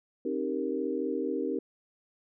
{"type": "chord", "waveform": "sine", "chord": "C minor seventh", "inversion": "none", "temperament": "equal with one note detuned", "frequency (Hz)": [267, 311.1, 392, 466.2], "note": ["C4", "Eb4", "G4", "Bb4"], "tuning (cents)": [35, 0, 0, 0], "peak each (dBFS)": -34, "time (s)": [0.25, 1.59], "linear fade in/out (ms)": 5, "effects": []}